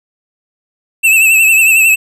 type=tone with vibrato; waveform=square; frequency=2633 Hz; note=E7; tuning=3 cents flat; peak=-6 dBFS; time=1.03-1.96 s; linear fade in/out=20 ms; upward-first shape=triangle; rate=11 Hz; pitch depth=65 cents each way; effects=none